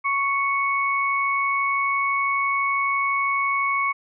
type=tone pair together; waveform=sine; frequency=1108.7 / 2217 Hz; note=C#6 / C#7; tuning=0 / 0 cents; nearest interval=octave; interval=1200 cents; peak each=-22 / -23 dBFS; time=0.04-3.93 s; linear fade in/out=20 ms; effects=none